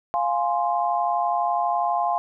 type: chord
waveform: sine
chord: F minor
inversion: none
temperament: equal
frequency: 698.5 / 830.6 / 1046.5 Hz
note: F5 / Ab5 / C6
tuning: 0 / 0 / 0 cents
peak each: -23 / -25 / -26 dBFS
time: 0.14-2.18 s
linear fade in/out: 0 ms
effects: none